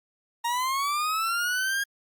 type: linear sweep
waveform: 40% pulse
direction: up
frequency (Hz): 928 to 1634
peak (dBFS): -24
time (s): 0.44-1.84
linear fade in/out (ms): 10
effects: Opus 48 kbps